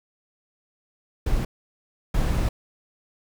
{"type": "noise bursts at uneven times", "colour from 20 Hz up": "brown", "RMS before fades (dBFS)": -22, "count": 2, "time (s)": [[1.26, 1.45], [2.14, 2.49]], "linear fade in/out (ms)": 5, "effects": []}